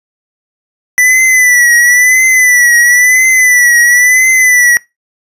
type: tone with vibrato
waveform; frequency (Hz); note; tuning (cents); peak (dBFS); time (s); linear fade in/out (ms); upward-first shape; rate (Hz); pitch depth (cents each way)
square; 1978; B6; +2; -5; 0.98-4.77; 0; triangle; 0.98; 74
effects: noise-tail reverb RT60 0.2 s tail -22 dB re dry + resampled to 32000 Hz